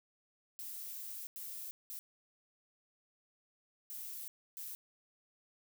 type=noise bursts at uneven times; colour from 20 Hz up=violet; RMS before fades=-45 dBFS; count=5; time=0.59-1.27 / 1.36-1.71 / 1.9-1.99 / 3.9-4.28 / 4.57-4.75 s; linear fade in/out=0 ms; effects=none